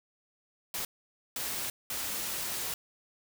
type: noise bursts at uneven times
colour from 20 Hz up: white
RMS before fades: -35 dBFS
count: 3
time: 0.74-0.85 / 1.36-1.7 / 1.9-2.74 s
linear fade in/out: 2 ms
effects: none

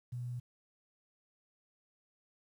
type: tone with quantisation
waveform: sine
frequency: 122.4 Hz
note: B2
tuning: 15 cents flat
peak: -37 dBFS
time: 0.12-0.4 s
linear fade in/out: 10 ms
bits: 11
effects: none

